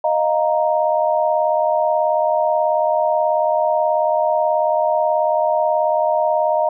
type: chord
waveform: sine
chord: Eb suspended second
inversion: none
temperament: equal with one note detuned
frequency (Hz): 620.1 / 698.5 / 932.3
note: Eb5 / F5 / Bb5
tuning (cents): -6 / 0 / 0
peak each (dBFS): -17 / -20 / -20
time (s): 0.04-6.69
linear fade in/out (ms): 5
effects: none